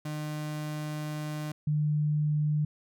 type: tone pair in turn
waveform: 35% pulse / sine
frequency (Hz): 151.7 / 150.22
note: D#3 / D3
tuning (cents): -44 / +39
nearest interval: unison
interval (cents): 17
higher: first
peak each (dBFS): -31 / -24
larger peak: second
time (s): 0.05-1.52 / 1.67-2.65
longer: first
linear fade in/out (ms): 5
effects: none